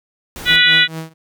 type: noise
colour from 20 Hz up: pink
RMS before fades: -31 dBFS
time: 0.36-0.56 s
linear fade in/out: 0 ms
type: harmonic tone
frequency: 490 Hz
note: B4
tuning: 14 cents flat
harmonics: 3 / 4 / 5 / 6 / 7 / 8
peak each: -16 / -14 / -19 / -18 / -15 / -17 dBFS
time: 0.45-0.88 s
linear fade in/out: 50 ms
type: tone with tremolo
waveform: sawtooth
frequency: 161.1 Hz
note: E3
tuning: 39 cents flat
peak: -19 dBFS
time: 0.46-1.14 s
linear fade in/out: 50 ms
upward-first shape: triangle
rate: 4.3 Hz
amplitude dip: 95%
effects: none